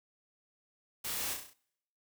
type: noise with echo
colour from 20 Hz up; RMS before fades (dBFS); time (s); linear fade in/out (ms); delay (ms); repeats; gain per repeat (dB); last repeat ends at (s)
white; -38; 1.04-1.34; 10; 33; 6; -4; 1.538
effects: noise-tail reverb RT60 0.8 s tail -26 dB re dry